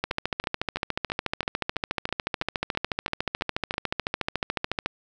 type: two click trains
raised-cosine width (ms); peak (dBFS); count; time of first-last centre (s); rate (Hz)
0.3; -18 / -9; 12 / 68; 0.11-3.74 / 0.04-4.86; 3.03 / 13.9
effects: none